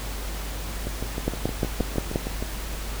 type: two click trains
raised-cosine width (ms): 2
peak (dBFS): -16 / -9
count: 11 / 6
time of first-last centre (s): 0.87-2.425 / 1.28-2.159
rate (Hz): 6.43 / 5.69
effects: added 50 Hz sine -31 dBFS peak until 3 s + pink hiss -36 dBFS RMS until 3 s